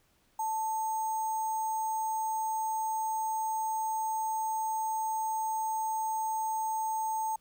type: tone with sample-and-hold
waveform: sine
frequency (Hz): 880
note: A5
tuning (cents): 0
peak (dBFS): -29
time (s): 0.39-7.36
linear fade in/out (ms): 5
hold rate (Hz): 7350
effects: pink hiss -69 dBFS RMS until 7.4 s